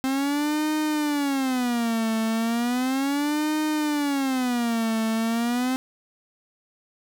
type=tone with vibrato; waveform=45% pulse; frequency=261.5 Hz; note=C4; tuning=1 cent flat; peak=-22 dBFS; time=0.04-5.76 s; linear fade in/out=0 ms; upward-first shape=sine; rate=0.35 Hz; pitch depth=280 cents each way; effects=none